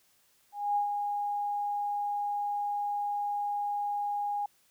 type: tone with ADSR envelope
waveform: sine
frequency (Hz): 820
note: G#5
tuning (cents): -22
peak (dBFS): -24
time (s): 0.52-4.46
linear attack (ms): 240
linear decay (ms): 110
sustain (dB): -5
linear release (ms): 5
effects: white hiss -67 dBFS RMS until 4.7 s